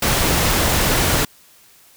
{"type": "noise", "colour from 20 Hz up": "pink", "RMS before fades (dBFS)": -17, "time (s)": [0.02, 1.25], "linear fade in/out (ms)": 5, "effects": ["white hiss -50 dBFS RMS until 1.96 s"]}